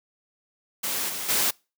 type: noise with level steps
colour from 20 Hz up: white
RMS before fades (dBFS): -28 / -32 / -23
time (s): 0.83-1.51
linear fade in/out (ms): 10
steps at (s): 1.08 / 1.28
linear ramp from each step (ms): 20
effects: noise-tail reverb RT60 0.3 s tail -26 dB re dry + high-pass 150 Hz 12 dB/octave